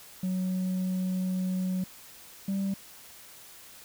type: tone pair in turn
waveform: sine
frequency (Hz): 185.2 / 195.04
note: F#3 / G3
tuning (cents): +2 / -8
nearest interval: minor second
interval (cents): 90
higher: second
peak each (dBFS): -24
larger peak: neither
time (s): 0.23-1.84 / 2.48-2.74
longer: first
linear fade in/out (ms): 5
effects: tanh soft clip ceiling -26 dBFS + white hiss -50 dBFS RMS until 3.84 s